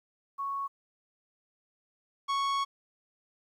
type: tone pair in turn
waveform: sine / 45% pulse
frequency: 1108 / 1108 Hz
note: C#6 / C#6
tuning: -1 / -1 cents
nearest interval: unison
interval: 0 cents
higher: neither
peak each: -31 / -27 dBFS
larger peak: second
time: 0.38-0.68 / 2.28-2.65 s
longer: second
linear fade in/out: 20 ms
effects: low-pass 5000 Hz 12 dB/octave + 11-bit